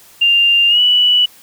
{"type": "tone with pitch glide", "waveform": "sine", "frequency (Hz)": [2794, 2955], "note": ["F7", "F#7"], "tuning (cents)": [0, -3], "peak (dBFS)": -8, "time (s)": [0.21, 1.26], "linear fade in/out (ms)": 10, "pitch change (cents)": 97, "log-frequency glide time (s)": [0.68, 0.8], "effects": ["white hiss -44 dBFS RMS until 1.42 s"]}